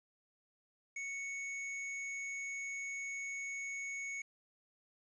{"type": "tone", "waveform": "square", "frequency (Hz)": 2217, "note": "C#7", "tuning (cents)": 0, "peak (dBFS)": -40, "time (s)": [0.96, 4.22], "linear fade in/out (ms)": 5, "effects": ["resampled to 22050 Hz", "11-bit"]}